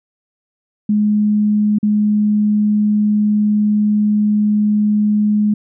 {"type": "tone with dropouts", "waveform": "sine", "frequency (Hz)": 209.8, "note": "G#3", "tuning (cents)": 18, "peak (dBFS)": -11, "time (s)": [0.89, 5.54], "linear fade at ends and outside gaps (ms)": 5, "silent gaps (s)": [1.786, 1.829], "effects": []}